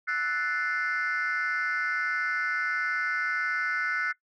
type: chord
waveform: sine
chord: F# half-diminished seventh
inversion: third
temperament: equal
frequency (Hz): 1318.5 / 1480 / 1760 / 2093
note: E6 / F#6 / A6 / C7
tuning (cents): 0 / 0 / 0 / 0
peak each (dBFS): -33 / -27 / -33 / -31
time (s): 0.07-4.13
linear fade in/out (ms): 20
effects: noise-tail reverb RT60 0.1 s tail -19 dB re dry + tanh soft clip ceiling -21 dBFS